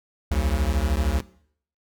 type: beating tone pair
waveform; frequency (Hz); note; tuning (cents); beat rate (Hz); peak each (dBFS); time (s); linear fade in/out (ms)
square; 62.7 / 75.7; B1 / D#2; +27 / -47; 13; -24; 0.31-1.21; 5
effects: noise-tail reverb RT60 0.6 s tail -19 dB re dry